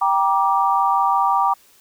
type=chord; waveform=sine; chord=G minor; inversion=none; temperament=equal with one note detuned; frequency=784 / 949.7 / 1174.7 Hz; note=G5 / Bb5 / D6; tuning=0 / +32 / 0 cents; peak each=-19 dBFS; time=0.01-1.54 s; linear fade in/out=10 ms; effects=white hiss -53 dBFS RMS until 1.8 s